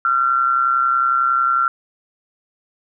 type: tone with amplitude modulation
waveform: sine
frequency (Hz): 1367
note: F6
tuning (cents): -37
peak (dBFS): -11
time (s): 0.05-1.68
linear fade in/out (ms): 2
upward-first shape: sine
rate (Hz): 131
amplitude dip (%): 60
effects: none